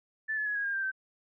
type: tone with pitch steps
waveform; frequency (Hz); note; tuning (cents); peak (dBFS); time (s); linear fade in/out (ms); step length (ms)
sine; 1753 / 1716.9 / 1681.6 / 1647 / 1613.1 / 1579.9 / 1547.4; A6 / A6 / G#6 / G#6 / G6 / G6 / G6; -7 / -43 / +21 / -15 / +49 / +13 / -23; -29; 0.28-0.917; 20; 91
effects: none